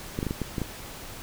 clicks, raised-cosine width 3 ms, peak -15 dBFS, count 7, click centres 0.189 / 0.229 / 0.267 / 0.309 / 0.417 / 0.582 / 0.617 s, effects pink hiss -41 dBFS RMS until 1.22 s

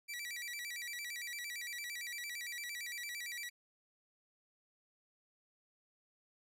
sawtooth tone with vibrato, 2123 Hz, C7, 25 cents sharp, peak -38 dBFS, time 0.08-3.5 s, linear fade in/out 20 ms, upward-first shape square, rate 8.8 Hz, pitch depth 160 cents each way, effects none

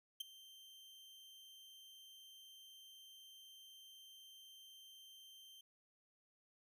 40% pulse tone with ADSR envelope, 3136 Hz, G7, in tune, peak -38 dBFS, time 0.2-5.61 s, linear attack 8 ms, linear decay 13 ms, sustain -19 dB, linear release 4 ms, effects none

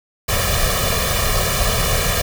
pink noise with comb filter, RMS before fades -18 dBFS, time 0.28-2.22 s, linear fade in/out 10 ms, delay 1.7 ms, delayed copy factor +1, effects none

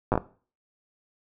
slowing click train, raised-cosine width 1 ms, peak -9 dBFS, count 5, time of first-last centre 0.12-0.177 s, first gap 8 ms, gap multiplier 1.4, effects noise-tail reverb RT60 0.4 s tail -18 dB re dry

